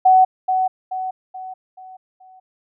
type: tone with echo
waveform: sine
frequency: 749 Hz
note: F#5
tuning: 21 cents sharp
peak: -8 dBFS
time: 0.05-0.25 s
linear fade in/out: 10 ms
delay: 430 ms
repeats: 5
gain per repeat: -7 dB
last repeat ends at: 2.4 s
effects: none